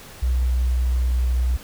sine tone with pitch glide, 62.5 to 61.89 Hz, B1 to B1, +21 to +4 cents, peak -17 dBFS, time 0.22-1.57 s, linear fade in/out 10 ms, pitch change -17 cents, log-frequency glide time 0.33-1.29 s, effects pink hiss -42 dBFS RMS until 1.63 s

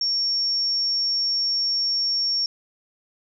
sine tone, 5500 Hz, F8, 27 cents flat, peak -20 dBFS, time 0.01-2.46 s, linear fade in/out 2 ms, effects none

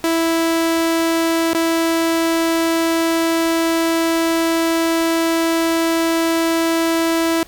sawtooth tone with dropouts, 329.6 Hz, E4, in tune, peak -11 dBFS, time 0.04-7.43 s, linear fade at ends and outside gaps 1 ms, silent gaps 1.533-1.548 s, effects pink hiss -44 dBFS RMS until 7.47 s

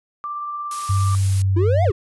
sine tone with tremolo, 1178 Hz, D6, 5 cents sharp, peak -24 dBFS, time 0.24-1.15 s, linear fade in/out 0 ms, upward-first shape triangle, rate 17 Hz, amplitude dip 25%
blue noise, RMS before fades -30 dBFS, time 0.71-1.42 s, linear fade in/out 2 ms
sine tone with pitch glide, 97.3 to 96.29 Hz, G2 to G2, -12 to -30 cents, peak -15 dBFS, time 0.89-1.91 s, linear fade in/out 10 ms, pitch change -18 cents, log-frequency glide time 1.13-1.4 s
triangle exponential two-way sweep, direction up then down, 319.9 to 738 to 347.7 Hz, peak -16 dBFS, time 1.56-1.92 s, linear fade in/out 10 ms, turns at 1.84 s
effects resampled to 24000 Hz

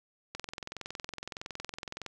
click train, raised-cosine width 0.2 ms, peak -21 dBFS, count 38, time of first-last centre 0.35-2.063 s, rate 21.6 Hz, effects none

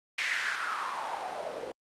white noise with band-pass filter sweep, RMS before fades -34 dBFS, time 0.18-1.72 s, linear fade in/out 5 ms, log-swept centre 2200 to 460 Hz, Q 4.4, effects low-pass 9000 Hz 12 dB/octave + Opus 48 kbps

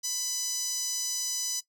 sawtooth tone with high-pass filter, 998 Hz, B5, 18 cents sharp, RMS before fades -31 dBFS, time 0.03-1.61 s, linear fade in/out 20 ms, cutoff 5700 Hz, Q 5.1, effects noise-tail reverb RT60 0.1 s tail -18 dB re dry

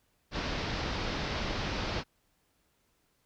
pink low-pass noise, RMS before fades -34 dBFS, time 0.31-2.04 s, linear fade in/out 50 ms, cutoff 5400 Hz, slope 48 dB/octave, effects pink hiss -73 dBFS RMS until 3.25 s

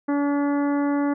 harmonic tone, 286.1 Hz, D4, 45 cents flat, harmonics 1 / 2 / 3 / 4 / 5 / 6 / 7, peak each -20 / -30 / -32 / -35 / -38 / -41 / -43 dBFS, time 0.08-1.14 s, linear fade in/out 10 ms, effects none

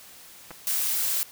clicks, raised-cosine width 0.5 ms, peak -25 dBFS, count 2, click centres 0.507 / 0.513 s
blue noise, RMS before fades -26 dBFS, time 0.67-1.23 s, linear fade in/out 0 ms
effects white hiss -48 dBFS RMS until 1.31 s

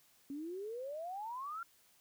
sine exponential sweep, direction up, 271.4 to 1400 Hz, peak -40 dBFS, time 0.3-1.63 s, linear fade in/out 2 ms, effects white hiss -68 dBFS RMS until 2 s

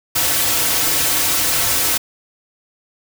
white noise with comb filter, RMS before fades -17 dBFS, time 0.15-1.98 s, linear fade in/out 10 ms, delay 4.9 ms, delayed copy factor -0.75, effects none

